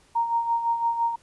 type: tone with tremolo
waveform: sine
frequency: 930 Hz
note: A#5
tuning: 4 cents flat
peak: -19 dBFS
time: 0.15-1.16 s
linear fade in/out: 10 ms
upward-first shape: sine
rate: 5.9 Hz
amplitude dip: 60%
effects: pink hiss -59 dBFS RMS until 1.22 s + resampled to 24000 Hz